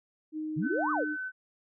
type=tone with pitch glide; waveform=sine; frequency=310 to 302.6 Hz; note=D#4 to D#4; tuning=-6 to -48 cents; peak=-32 dBFS; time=0.32-1.17 s; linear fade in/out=50 ms; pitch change=-42 cents; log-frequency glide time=0.8-0.85 s
type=exponential two-way sweep; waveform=sine; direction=up then down; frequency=132.8 to 1299 to 385.9 Hz; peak=-28 dBFS; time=0.56-1.05 s; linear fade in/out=20 ms; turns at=0.91 s
type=tone; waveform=sine; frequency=1516 Hz; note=F#6; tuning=42 cents sharp; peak=-33 dBFS; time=0.62-1.32 s; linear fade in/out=50 ms
effects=none